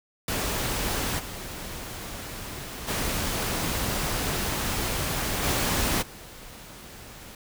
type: noise with level steps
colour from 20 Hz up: pink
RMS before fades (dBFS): -28 / -37 / -28 / -25 / -44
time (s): 0.28-7.35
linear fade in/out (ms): 2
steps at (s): 1.18 / 2.87 / 5.42 / 6.01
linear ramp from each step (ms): 20
effects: none